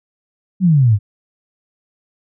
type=exponential sweep; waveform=sine; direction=down; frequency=196 to 96.9 Hz; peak=-8 dBFS; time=0.6-0.99 s; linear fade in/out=50 ms; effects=none